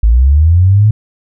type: linear sweep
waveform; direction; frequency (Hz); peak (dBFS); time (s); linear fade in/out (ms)
sine; up; 52 to 110; -4; 0.03-0.91; 5
effects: none